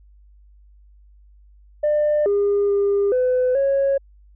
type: tone with pitch steps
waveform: sine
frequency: 598 / 405.3 / 402 / 505 / 550 Hz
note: D5 / G#4 / G4 / B4 / C#5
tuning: +31 / -42 / +44 / +39 / -14 cents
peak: -14 dBFS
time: 1.83-3.98 s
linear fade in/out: 10 ms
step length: 430 ms
effects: tanh soft clip ceiling -13 dBFS + added 50 Hz sine -47 dBFS peak until 4.35 s